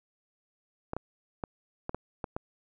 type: clicks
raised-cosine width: 1 ms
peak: -19 dBFS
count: 7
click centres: 0.934 / 0.966 / 1.438 / 1.894 / 1.946 / 2.242 / 2.365 s
effects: none